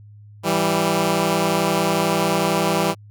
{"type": "tone pair together", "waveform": "10% pulse", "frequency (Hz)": [164.82, 196], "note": ["E3", "G3"], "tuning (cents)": [0, 0], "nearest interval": "minor third", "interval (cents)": 300, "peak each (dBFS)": -12, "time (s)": [0.43, 2.95], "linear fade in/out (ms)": 50, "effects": ["added 104 Hz sine -41 dBFS peak until 3.1 s"]}